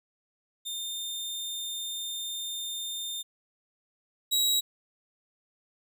sawtooth tone pair in turn, 3621 / 3855 Hz, A7 / B7, +49 / -43 cents, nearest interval minor second, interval 108 cents, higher second, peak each -30 / -20 dBFS, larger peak second, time 0.65-3.23 / 4.31-4.61 s, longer first, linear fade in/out 20 ms, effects none

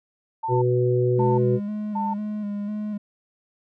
sine tone bursts, 894 Hz, A5, 27 cents sharp, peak -24 dBFS, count 3, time 0.43-2.14 s, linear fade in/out 10 ms, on 190 ms, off 570 ms
harmonic tone, 123.47 Hz, B2, in tune, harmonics 1 / 3 / 4, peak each -21 / -21 / -26 dBFS, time 0.48-1.6 s, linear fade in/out 50 ms
triangle tone with vibrato, 207.7 Hz, G#3, in tune, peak -24 dBFS, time 1.18-2.98 s, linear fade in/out 10 ms, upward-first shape square, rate 2 Hz, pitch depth 28 cents each way
effects none

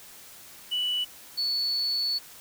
triangle tone pair in turn, 2960 / 4435 Hz, F#7 / C#8, 0 / 0 cents, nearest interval perfect fifth, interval 700 cents, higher second, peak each -22 / -22 dBFS, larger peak neither, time 0.71-1.05 / 1.37-2.19 s, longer second, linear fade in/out 20 ms, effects tanh soft clip ceiling -22 dBFS + white hiss -48 dBFS RMS until 2.4 s

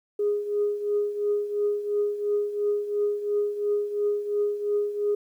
sine tone with tremolo, 412.9 Hz, G#4, 10 cents flat, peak -19 dBFS, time 0.19-5.15 s, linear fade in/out 5 ms, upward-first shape triangle, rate 2.9 Hz, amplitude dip 75%, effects tanh soft clip ceiling -16 dBFS + 10-bit

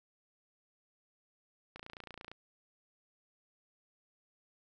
click train, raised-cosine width 0.3 ms, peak -30 dBFS, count 17, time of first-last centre 1.76-2.316 s, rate 28.8 Hz, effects none

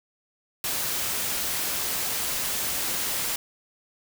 white noise, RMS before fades -28 dBFS, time 0.64-3.36 s, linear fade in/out 2 ms, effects none

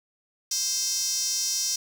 sawtooth tone with high-pass filter, 523.3 Hz, C5, in tune, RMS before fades -27 dBFS, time 0.51-1.76 s, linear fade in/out 5 ms, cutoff 5600 Hz, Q 5.8, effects none

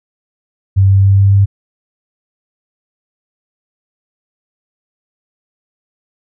sine tone with pitch steps, 97 / 97.56 / 98.13 / 98.7 / 99.27 Hz, G2 / G2 / G2 / G2 / G2, -18 / -8 / +2 / +12 / +22 cents, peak -5 dBFS, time 0.76-1.46 s, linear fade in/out 20 ms, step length 140 ms, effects none

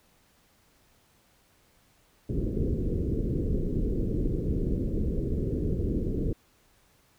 pink low-pass noise, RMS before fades -28 dBFS, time 2.29-6.33 s, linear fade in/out 5 ms, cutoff 460 Hz, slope 48 dB/octave, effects pink hiss -64 dBFS RMS until 7.18 s

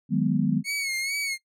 sine chord, G# minor seventh, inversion second, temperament equal, 155.56 / 185 / 207.7 / 246.9 Hz, D#3 / F#3 / G#3 / B3, 0 / 0 / 0 / 0 cents, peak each -26 dBFS, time 0.09-0.63 s, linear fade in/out 50 ms
sawtooth tone with vibrato, 2195 Hz, C#7, 18 cents flat, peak -23 dBFS, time 0.64-1.38 s, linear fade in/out 50 ms, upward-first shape sine, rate 2.3 Hz, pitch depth 68 cents each way
effects noise-tail reverb RT60 0.1 s tail -21 dB re dry + low-pass 12000 Hz 12 dB/octave

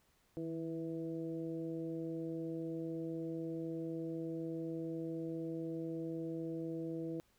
harmonic tone with a mistuned harmonic, 164 Hz, E3, 9 cents flat, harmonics 1 / 2 / 3 / 4, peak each -45 / -40 / -45 / -55 dBFS, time 0.37-7.2 s, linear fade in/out 0 ms, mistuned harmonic 1, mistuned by -39 cents, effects pink hiss -73 dBFS RMS until 7.38 s

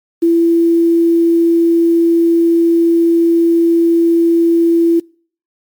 sine tone with quantisation, 335.7 Hz, E4, 32 cents sharp, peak -7 dBFS, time 0.22-5 s, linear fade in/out 10 ms, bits 6, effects noise-tail reverb RT60 0.5 s tail -26 dB re dry + MP3 96 kbps

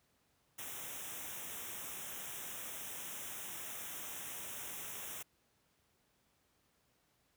white band-stop noise, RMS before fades -45 dBFS, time 0.58-5.23 s, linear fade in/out 10 ms, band 3700 to 5500 Hz, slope 96 dB/octave, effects pink hiss -75 dBFS RMS until 7.36 s + high-pass 60 Hz 12 dB/octave

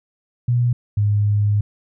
sine tone pair in turn, 121.3 / 103.53 Hz, B2 / G#2, -31 / -5 cents, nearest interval minor third, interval 274 cents, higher first, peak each -14 dBFS, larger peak neither, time 0.48-0.73 / 0.97-1.61 s, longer second, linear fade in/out 5 ms, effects none

